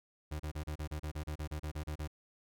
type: tone bursts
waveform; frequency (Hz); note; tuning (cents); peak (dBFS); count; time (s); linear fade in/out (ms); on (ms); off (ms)
35% pulse; 76.3; D#2; -33; -35; 15; 0.31-2.076; 10; 86; 34
effects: none